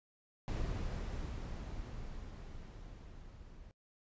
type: noise with level ramp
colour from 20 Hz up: brown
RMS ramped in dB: -36 to -55 dBFS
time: 0.48-3.71 s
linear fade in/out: 0 ms
effects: noise-tail reverb RT60 0.1 s tail -23 dB re dry + resampled to 16000 Hz